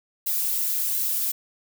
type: noise with flanger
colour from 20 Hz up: violet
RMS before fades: -25 dBFS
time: 0.26-1.32 s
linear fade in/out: 10 ms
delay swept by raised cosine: 1.6 to 6.3 ms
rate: 1.4 Hz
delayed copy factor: -0.95
effects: none